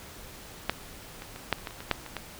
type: clicks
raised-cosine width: 0.3 ms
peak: -8 / -23 / -24 / -7 / -30 / -18 / -28 / -24 / -7 / -24 / -16 dBFS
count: 11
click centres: 0.696 / 1.221 / 1.361 / 1.527 / 1.585 / 1.672 / 1.708 / 1.805 / 1.913 / 2.063 / 2.167 s
effects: pink hiss -46 dBFS RMS until 2.39 s